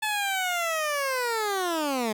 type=linear sweep; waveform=15% pulse; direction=down; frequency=869 to 207.7 Hz; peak=-19 dBFS; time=0.02-2.13 s; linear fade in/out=10 ms; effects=none